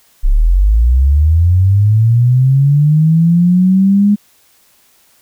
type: linear sweep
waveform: sine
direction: up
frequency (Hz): 31.26 to 207.7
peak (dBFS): -6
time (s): 0.23-4.16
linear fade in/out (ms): 20
effects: white hiss -51 dBFS RMS until 5.21 s